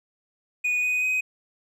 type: tone with pitch steps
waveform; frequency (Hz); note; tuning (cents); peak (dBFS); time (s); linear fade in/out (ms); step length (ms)
triangle; 2470 / 2491 / 2513; D#7 / D#7 / D#7; -13 / +1 / +17; -20; 0.64-1.21; 10; 190
effects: none